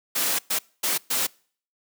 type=noise bursts at uneven times; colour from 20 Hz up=white; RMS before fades=-24 dBFS; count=4; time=0.15-0.39 / 0.5-0.59 / 0.83-0.98 / 1.1-1.27 s; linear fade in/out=10 ms; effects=noise-tail reverb RT60 0.5 s tail -26 dB re dry + high-pass 200 Hz 12 dB/octave